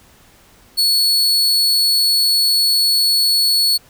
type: tone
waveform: 40% pulse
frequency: 4404 Hz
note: C#8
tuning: 12 cents flat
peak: -11 dBFS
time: 0.77-3.78 s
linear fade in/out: 20 ms
effects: pink hiss -49 dBFS RMS until 3.89 s